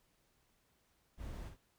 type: noise with echo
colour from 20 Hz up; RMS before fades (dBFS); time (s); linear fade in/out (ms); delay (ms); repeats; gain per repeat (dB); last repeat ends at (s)
brown; -45; 1.17-1.52; 50; 55; 1; -6; 1.575
effects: pink hiss -75 dBFS RMS until 1.78 s